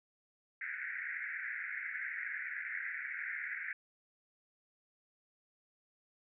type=band-pass noise; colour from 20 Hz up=white; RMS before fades=-41 dBFS; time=0.61-3.73 s; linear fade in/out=2 ms; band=1500 to 2200 Hz; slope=96 dB/octave; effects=none